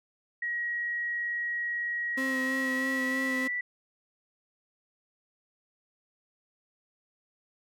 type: tone with pitch glide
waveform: sine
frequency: 1901 to 1964.6 Hz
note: A#6 to B6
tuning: +33 to -10 cents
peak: -29 dBFS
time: 0.42-3.61 s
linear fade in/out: 5 ms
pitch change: +57 cents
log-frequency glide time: 2.46-3.43 s
type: tone with vibrato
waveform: 35% pulse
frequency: 261.6 Hz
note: C4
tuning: in tune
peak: -29 dBFS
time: 2.17-3.48 s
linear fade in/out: 10 ms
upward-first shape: sine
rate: 3.1 Hz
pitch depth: 18 cents each way
effects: none